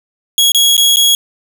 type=tone with dropouts; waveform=sawtooth; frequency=3322 Hz; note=G#7; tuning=in tune; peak=-4 dBFS; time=0.38-1.15 s; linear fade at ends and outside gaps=1 ms; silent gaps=0.519-0.547 / 0.767-0.778 / 0.96-0.969 s; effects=7-bit